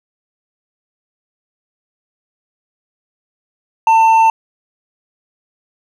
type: tone with hard clipping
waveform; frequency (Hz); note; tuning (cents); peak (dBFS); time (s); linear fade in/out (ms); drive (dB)
sine; 896; A5; +31; -8; 3.87-4.3; 2; 4
effects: none